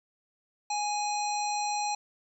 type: harmonic tone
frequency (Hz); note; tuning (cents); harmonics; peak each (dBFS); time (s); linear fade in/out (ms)
831; G#5; +1; 1 / 3 / 5 / 7 / 9; -29 / -39 / -38 / -39 / -41; 0.7-1.95; 5
effects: 11-bit